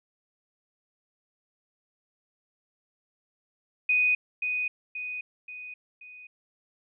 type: tone with echo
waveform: sine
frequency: 2489 Hz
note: D#7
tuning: in tune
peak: -20 dBFS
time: 3.89-4.15 s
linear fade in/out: 5 ms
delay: 530 ms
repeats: 4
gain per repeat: -6 dB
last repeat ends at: 6.27 s
effects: none